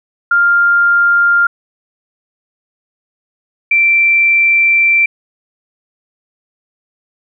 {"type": "tone pair in turn", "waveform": "sine", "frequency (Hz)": [1399, 2347], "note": ["F6", "D7"], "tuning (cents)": [3, -2], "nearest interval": "major sixth", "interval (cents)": 895, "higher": "second", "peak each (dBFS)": -7, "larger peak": "neither", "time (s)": [[0.31, 1.47], [3.71, 5.06]], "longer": "second", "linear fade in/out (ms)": 5, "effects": []}